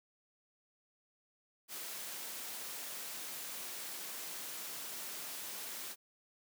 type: noise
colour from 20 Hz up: white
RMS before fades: -44 dBFS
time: 1.68-5.96 s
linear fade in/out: 50 ms
effects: high-pass 200 Hz 12 dB/octave